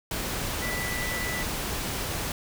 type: tone in noise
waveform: sine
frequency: 1978 Hz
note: B6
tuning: 2 cents sharp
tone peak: -32 dBFS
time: 0.62-1.43 s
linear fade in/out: 2 ms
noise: pink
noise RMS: -31 dBFS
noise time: 0.11-2.32 s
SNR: -4 dB
effects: none